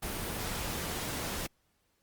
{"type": "noise", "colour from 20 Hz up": "pink", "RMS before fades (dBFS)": -36, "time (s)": [0.02, 1.47], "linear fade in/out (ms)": 10, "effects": ["pink hiss -74 dBFS RMS until 2.02 s", "Opus 32 kbps"]}